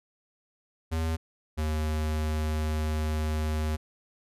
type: tone pair in turn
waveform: square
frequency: 80.7 / 77.31 Hz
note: E2 / D#2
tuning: -36 / -11 cents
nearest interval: minor second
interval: 75 cents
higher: first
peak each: -27 dBFS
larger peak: neither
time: 0.91-1.17 / 1.57-3.77 s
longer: second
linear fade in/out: 20 ms
effects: resampled to 32000 Hz